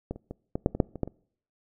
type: clicks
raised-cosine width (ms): 2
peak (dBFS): -18 / -29 / -23 / -15 / -8 / -19 / -6 / -24 / -13 / -25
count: 10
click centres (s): 0.11 / 0.16 / 0.31 / 0.555 / 0.661 / 0.75 / 0.802 / 0.957 / 1.033 / 1.076
effects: noise-tail reverb RT60 0.6 s tail -25 dB re dry